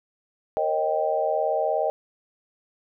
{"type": "chord", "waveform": "sine", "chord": "Eb dominant seventh", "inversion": "second", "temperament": "equal with one note detuned", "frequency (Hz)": [466.2, 543, 622.3, 784], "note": ["Bb4", "Db5", "Eb5", "G5"], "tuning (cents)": [0, -36, 0, 0], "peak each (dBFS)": [-29, -29, -24, -27], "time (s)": [0.57, 1.9], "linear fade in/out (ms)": 0, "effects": []}